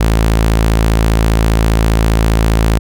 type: tone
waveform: sawtooth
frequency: 55 Hz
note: A1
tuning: in tune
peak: -5 dBFS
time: 0-2.79 s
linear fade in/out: 10 ms
effects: none